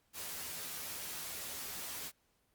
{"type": "noise with comb filter", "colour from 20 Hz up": "white", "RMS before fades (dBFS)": -43, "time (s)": [0.13, 2.12], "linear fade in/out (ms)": 50, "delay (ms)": 12, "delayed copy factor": 0.7, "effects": ["pink hiss -75 dBFS RMS until 2.54 s", "Opus 48 kbps"]}